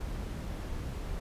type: noise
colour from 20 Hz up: brown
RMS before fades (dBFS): -37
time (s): 0-1.2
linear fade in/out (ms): 10
effects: resampled to 32000 Hz